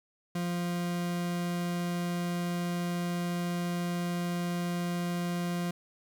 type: tone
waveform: 40% pulse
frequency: 174.61 Hz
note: F3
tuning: in tune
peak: -29 dBFS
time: 0.35-5.71 s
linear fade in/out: 5 ms
effects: 11-bit